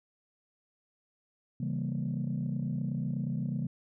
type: chord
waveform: sine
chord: C# diminished seventh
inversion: none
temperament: equal with one note detuned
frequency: 136.76 / 164.81 / 196 / 233.1 Hz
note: C#3 / E3 / G3 / Bb3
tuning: -23 / 0 / 0 / 0 cents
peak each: -33 / -35 / -36 / -36 dBFS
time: 1.6-3.67 s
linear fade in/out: 5 ms
effects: tanh soft clip ceiling -24 dBFS